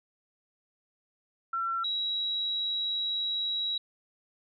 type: tone pair in turn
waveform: sine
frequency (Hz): 1353 / 3872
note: E6 / B7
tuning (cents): +45 / -35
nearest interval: octave + tritone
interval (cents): 1820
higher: second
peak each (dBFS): -28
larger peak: neither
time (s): 1.53-1.84 / 1.84-3.78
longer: second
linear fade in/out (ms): 5
effects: none